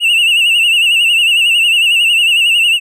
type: tone with vibrato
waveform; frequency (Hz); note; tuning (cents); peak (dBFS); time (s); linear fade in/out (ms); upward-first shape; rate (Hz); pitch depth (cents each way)
triangle; 2773; F7; -13; -6; 0-2.8; 50; sine; 11; 86
effects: none